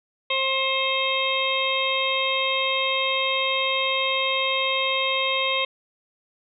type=harmonic tone with a mistuned harmonic; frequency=532 Hz; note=C5; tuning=29 cents sharp; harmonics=1 / 2 / 4 / 5 / 6 / 7; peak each=-28 / -28 / -28 / -28 / -28 / -28 dBFS; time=0.3-5.65 s; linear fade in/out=5 ms; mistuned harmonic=5; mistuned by=-26 cents; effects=none